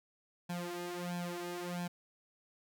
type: tone with flanger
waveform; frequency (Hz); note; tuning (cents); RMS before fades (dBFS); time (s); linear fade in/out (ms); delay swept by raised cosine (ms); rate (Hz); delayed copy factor
sawtooth; 175.6; F3; +10; -40; 0.49-1.88; 10; 1.2 to 3.3; 1.5; +0.95
effects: none